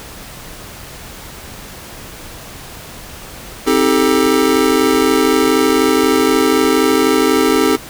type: chord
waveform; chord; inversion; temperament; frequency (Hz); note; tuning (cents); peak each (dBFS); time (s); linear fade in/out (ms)
square; A half-diminished seventh; first; just; 264 / 316.8 / 396 / 440; C4 / Eb4 / G4 / A4; +16 / +31 / +18 / 0; -17; 3.66-7.77; 20
effects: pink hiss -33 dBFS RMS until 7.89 s